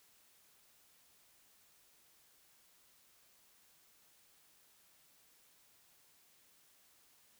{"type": "silence", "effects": ["white hiss -68 dBFS RMS until 7.39 s"]}